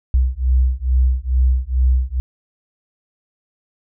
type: beating tone pair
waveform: sine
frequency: 62.5 / 64.8 Hz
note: B1 / C2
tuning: +21 / -16 cents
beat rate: 2.3 Hz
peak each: -16 dBFS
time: 0.14-2.2 s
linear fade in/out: 0 ms
effects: none